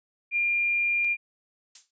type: tone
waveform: sine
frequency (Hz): 2400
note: D7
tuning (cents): +37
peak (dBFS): -22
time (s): 0.31-1.17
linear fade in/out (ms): 50
type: click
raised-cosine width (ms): 0.2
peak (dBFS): -29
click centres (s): 1.046
type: noise with exponential decay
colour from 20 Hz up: violet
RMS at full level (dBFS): -32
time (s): 1.75-1.91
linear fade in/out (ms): 5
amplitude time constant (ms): 34
effects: resampled to 16000 Hz